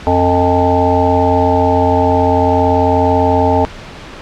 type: harmonic tone with a mistuned harmonic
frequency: 89.1 Hz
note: F2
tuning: 35 cents sharp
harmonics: 1 / 3 / 5 / 7 / 9 / 10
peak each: -16 / -16 / -16 / -16 / -16 / -16 dBFS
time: 0.07-3.65 s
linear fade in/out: 0 ms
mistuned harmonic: 10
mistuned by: -17 cents
effects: pink hiss -31 dBFS RMS until 4.21 s + low-pass 4000 Hz 12 dB/octave